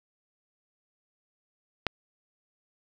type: click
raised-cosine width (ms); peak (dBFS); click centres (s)
0.3; -9; 1.867
effects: none